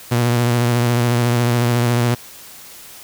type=tone with vibrato; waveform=sawtooth; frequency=120 Hz; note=B2; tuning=49 cents flat; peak=-10 dBFS; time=0.11-2.15 s; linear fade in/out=10 ms; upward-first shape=sine; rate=14 Hz; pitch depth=34 cents each way; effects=white hiss -39 dBFS RMS until 3.03 s